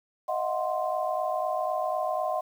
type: tone cluster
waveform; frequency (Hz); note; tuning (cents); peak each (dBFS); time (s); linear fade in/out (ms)
sine; 623 / 671 / 735 / 1046; D#5 / E5 / F#5 / C6; +2 / +31 / -12 / -1; -30 / -35 / -30 / -33; 0.28-2.41; 10
effects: 9-bit